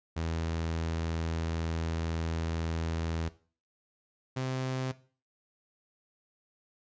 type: tone pair in turn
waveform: sawtooth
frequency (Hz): 82 / 130.17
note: E2 / C3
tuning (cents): -9 / -9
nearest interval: minor sixth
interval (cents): 800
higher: second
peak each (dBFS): -27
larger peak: neither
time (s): 0.16-3.29 / 4.36-4.92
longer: first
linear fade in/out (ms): 10
effects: noise-tail reverb RT60 0.4 s tail -17 dB re dry + resampled to 16000 Hz